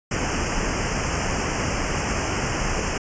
pink band-stop noise, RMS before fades -24 dBFS, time 0.11-2.98 s, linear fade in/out 5 ms, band 3000 to 5000 Hz, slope 96 dB/octave, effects resampled to 16000 Hz

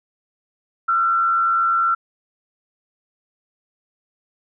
sine tone with frequency modulation, 1355 Hz, E6, 47 cents sharp, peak -15 dBFS, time 0.88-1.95 s, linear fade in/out 10 ms, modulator 88.2 Hz, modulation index 0.52, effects none

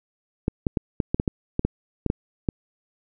clicks, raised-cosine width 3 ms, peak -8 dBFS, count 12, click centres 0.481 / 0.668 / 0.772 / 1.002 / 1.145 / 1.199 / 1.278 / 1.594 / 1.65 / 2.063 / 2.101 / 2.488 s, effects none

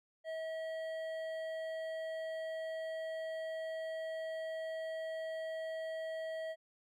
triangle tone with hard clipping, 643 Hz, E5, 43 cents flat, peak -40 dBFS, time 0.24-6.56 s, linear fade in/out 50 ms, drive 13 dB, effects none

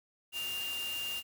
sine tone in noise, 2800 Hz, F7, 4 cents sharp, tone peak -35 dBFS, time 0.32-1.23 s, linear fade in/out 50 ms, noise white, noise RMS -43 dBFS, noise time 0.32-1.23 s, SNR +5 dB, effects none

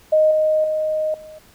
sine tone with level steps, 621 Hz, D#5, 3 cents flat, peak -11 / -14 / -18 / -36 dBFS, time 0.12-1.39 s, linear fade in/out 10 ms, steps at 0.31 / 0.64 / 1.14 s, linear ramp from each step 2 ms, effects pink hiss -51 dBFS RMS until 1.54 s

